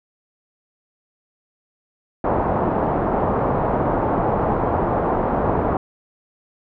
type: low-pass noise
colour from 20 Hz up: white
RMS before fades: -20 dBFS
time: 2.24-5.77 s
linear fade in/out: 2 ms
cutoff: 940 Hz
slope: 24 dB/octave
effects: none